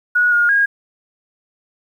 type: tone with pitch steps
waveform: sine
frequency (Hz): 1458 / 1426 / 1632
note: F#6 / F6 / G#6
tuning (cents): -26 / +36 / -31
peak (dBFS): -11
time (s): 0.15-0.66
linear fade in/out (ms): 10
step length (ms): 170
effects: 8-bit